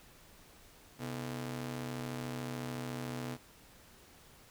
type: ring-modulated tone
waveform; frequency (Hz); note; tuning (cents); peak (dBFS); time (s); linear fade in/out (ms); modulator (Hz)
sawtooth; 188; F#3; +28; -31; 0.98-3.38; 50; 57.1
effects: pink hiss -59 dBFS RMS until 4.5 s